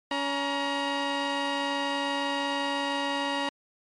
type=tone pair together; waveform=15% pulse; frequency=281.5 / 947 Hz; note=C#4 / A#5; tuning=+27 / +27 cents; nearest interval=octave + major sixth; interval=2100 cents; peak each=-23 dBFS; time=0.11-3.49 s; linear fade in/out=2 ms; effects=low-pass 5000 Hz 12 dB/octave + MP3 48 kbps